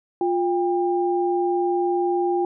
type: tone pair together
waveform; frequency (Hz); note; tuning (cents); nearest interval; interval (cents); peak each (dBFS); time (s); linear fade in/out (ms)
sine; 352.3 / 798.2; F4 / G5; +15 / +31; octave + major second; 1416; -20 / -24; 0.21-2.45; 2
effects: none